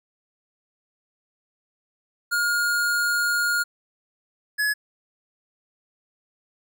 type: tone pair in turn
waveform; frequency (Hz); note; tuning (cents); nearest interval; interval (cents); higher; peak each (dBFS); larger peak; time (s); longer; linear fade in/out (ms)
square; 1425 / 1694.6; F6 / G#6; +34 / +34; minor third; 300; second; -21; neither; 2.31-3.64 / 4.58-4.74; first; 20
effects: none